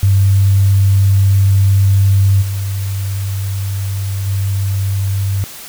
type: tone with level steps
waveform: sine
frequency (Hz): 98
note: G2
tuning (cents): 0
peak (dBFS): -7 / -16 / -13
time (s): 0.03-5.44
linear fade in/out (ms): 0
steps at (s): 2.41 / 4.26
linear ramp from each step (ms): 20
effects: white hiss -32 dBFS RMS until 5.68 s